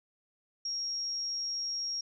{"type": "tone", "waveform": "sine", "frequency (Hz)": 5588, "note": "F8", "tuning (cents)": 0, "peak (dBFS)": -32, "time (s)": [0.65, 2.01], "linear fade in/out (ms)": 5, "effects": []}